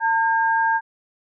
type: tone pair together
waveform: sine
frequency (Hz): 903 / 1609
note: A5 / G6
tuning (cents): +45 / +45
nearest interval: minor seventh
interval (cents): 1000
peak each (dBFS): -18 / -21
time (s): 0-0.81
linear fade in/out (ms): 50
effects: none